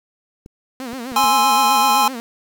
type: clicks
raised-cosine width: 3 ms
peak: -25 dBFS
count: 4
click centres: 0.461 / 0.932 / 1.119 / 1.241 s
type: tone with vibrato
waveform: sawtooth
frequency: 247.9 Hz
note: B3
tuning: 7 cents sharp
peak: -23 dBFS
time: 0.8-2.2 s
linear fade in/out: 0 ms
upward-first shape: sine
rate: 7.8 Hz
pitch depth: 140 cents each way
type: chord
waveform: square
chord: Ab augmented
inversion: none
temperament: equal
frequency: 830.6 / 1046.5 / 1318.5 Hz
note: Ab5 / C6 / E6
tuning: 0 / 0 / 0 cents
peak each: -16 / -18 / -22 dBFS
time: 1.16-2.08 s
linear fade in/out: 2 ms
effects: 8-bit